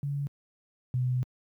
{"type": "tone pair in turn", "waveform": "sine", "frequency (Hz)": [141.9, 126.1], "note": ["C#3", "B2"], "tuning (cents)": [41, 36], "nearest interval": "major second", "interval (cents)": 205, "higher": "first", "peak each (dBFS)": [-28, -24], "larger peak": "second", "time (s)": [[0.03, 0.27], [0.94, 1.23]], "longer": "second", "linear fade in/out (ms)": 0, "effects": ["high-pass 80 Hz 12 dB/octave", "11-bit"]}